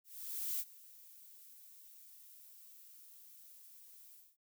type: noise with ADSR envelope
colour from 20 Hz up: violet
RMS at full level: -37 dBFS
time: 0.04-4.37 s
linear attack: 550 ms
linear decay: 52 ms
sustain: -21 dB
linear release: 230 ms
effects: none